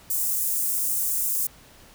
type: high-pass noise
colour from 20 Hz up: white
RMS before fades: -25 dBFS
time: 0.1-1.47 s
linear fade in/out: 5 ms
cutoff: 7600 Hz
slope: 24 dB/octave
effects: pink hiss -51 dBFS RMS until 1.94 s